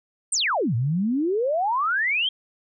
sine exponential two-way sweep, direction down then up, 9210 to 110 to 3269 Hz, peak -20 dBFS, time 0.32-2.29 s, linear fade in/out 5 ms, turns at 0.75 s, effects none

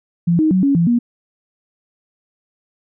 sine tone with pitch steps, 171 / 312.9 / 186.4 / 278.8 / 169.1 / 238.5 Hz, F3 / D#4 / F#3 / C#4 / E3 / A#3, -36 / +10 / +13 / +10 / +44 / +40 cents, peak -11 dBFS, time 0.27-0.99 s, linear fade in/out 10 ms, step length 120 ms, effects none

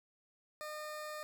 20% pulse tone, 608 Hz, D#5, 40 cents flat, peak -37 dBFS, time 0.61-1.23 s, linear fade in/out 0 ms, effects none

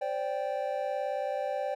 triangle chord, C suspended second, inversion none, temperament equal with one note detuned, 523.3 / 581.9 / 784 Hz, C5 / D5 / G5, 0 / -16 / 0 cents, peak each -33 / -31 / -33 dBFS, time 0.01-1.75 s, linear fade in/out 10 ms, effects none

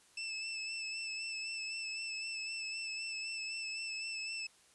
25% pulse tone with vibrato, 2637 Hz, E7, in tune, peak -35 dBFS, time 0.17-4.47 s, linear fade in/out 5 ms, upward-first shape sine, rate 3.9 Hz, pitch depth 28 cents each way, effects white hiss -65 dBFS RMS until 4.74 s + resampled to 24000 Hz

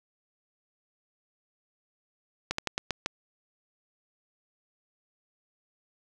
slowing click train, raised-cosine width 0.2 ms, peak -11 dBFS, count 6, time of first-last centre 2.51-3.061 s, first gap 74 ms, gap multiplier 1.2, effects none

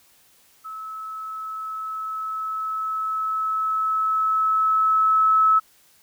sine tone with level ramp, 1298 Hz, E6, 27 cents flat, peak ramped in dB -32 to -13 dBFS, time 0.64-5.6 s, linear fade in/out 20 ms, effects white hiss -57 dBFS RMS until 6.02 s

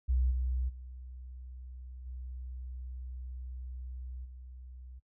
sine tone with level steps, 63 Hz, B1, 35 cents sharp, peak -25 / -29 / -43 / -39 / -45 dBFS, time 0.08-5 s, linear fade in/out 20 ms, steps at 0.3 / 0.68 / 2.05 / 4.24 s, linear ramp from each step 20 ms, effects noise-tail reverb RT60 0.1 s tail -25 dB re dry

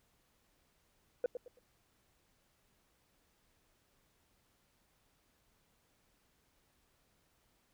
sine tone with echo, 493.9 Hz, B4, in tune, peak -26 dBFS, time 1.24-1.26 s, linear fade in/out 2 ms, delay 110 ms, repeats 3, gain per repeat -11 dB, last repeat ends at 1.59 s, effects tanh soft clip ceiling -28 dBFS + pink hiss -74 dBFS RMS until 7.73 s

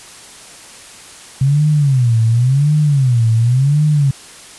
sine tone with vibrato, 130.8 Hz, C3, in tune, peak -9 dBFS, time 1.41-4.11 s, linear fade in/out 5 ms, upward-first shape sine, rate 0.92 Hz, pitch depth 260 cents each way, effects white hiss -37 dBFS RMS until 4.58 s + resampled to 24000 Hz

